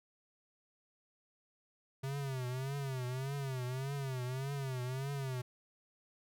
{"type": "tone with vibrato", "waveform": "square", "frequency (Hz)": 132.6, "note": "C3", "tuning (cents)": 23, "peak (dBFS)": -37, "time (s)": [2.03, 5.42], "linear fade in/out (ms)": 10, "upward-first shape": "triangle", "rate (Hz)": 1.7, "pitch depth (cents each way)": 130, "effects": []}